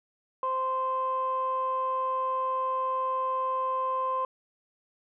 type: tone pair together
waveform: sine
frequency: 520.5 / 1041 Hz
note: C5 / C6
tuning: -9 / -9 cents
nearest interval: octave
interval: 1200 cents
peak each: -32 / -26 dBFS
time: 0.43-4.25 s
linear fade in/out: 2 ms
effects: tanh soft clip ceiling -20 dBFS